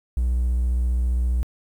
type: tone with vibrato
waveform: triangle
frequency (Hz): 61.2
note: B1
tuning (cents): -15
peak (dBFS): -16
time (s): 0.17-1.43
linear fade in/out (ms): 0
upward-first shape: square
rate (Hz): 15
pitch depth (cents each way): 22
effects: tanh soft clip ceiling -12 dBFS + 9-bit